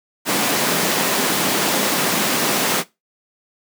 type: high-pass noise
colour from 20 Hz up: pink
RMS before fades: -19 dBFS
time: 0.25-2.84 s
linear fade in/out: 50 ms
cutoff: 180 Hz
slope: 24 dB/octave
effects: noise-tail reverb RT60 0.2 s tail -18 dB re dry